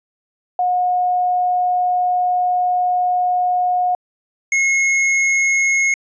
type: tone pair in turn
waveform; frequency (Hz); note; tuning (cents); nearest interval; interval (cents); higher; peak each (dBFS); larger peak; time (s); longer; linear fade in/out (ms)
sine / square; 723 / 2167; F#5 / C#7; -40 / -40; octave + perfect fifth; 1900; second; -14; neither; 0.59-3.95 / 4.52-5.94; first; 2
effects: resampled to 16000 Hz